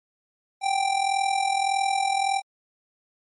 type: tone with amplitude modulation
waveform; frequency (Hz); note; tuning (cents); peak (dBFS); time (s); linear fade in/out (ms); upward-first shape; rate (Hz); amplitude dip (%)
square; 784; G5; 0; -19; 0.61-2.42; 50; sine; 41.7; 70
effects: MP3 48 kbps